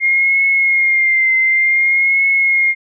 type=tone with vibrato; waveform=sine; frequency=2127 Hz; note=C7; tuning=28 cents sharp; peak=-10 dBFS; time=0-2.75 s; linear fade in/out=50 ms; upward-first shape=triangle; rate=0.55 Hz; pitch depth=49 cents each way; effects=none